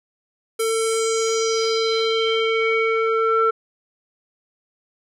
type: tone with low-pass filter sweep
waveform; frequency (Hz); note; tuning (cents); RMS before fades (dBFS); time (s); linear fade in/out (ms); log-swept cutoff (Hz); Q
square; 448.6; A4; +34; -20; 0.59-3.51; 10; 11000 to 1300; 4
effects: none